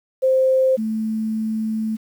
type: tone pair in turn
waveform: sine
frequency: 523.3 / 219.6 Hz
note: C5 / A3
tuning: 0 / -3 cents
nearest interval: octave + minor third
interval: 1503 cents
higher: first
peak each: -13 / -20 dBFS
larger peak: first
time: 0.22-0.77 / 0.77-1.97 s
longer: second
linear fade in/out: 20 ms
effects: 8-bit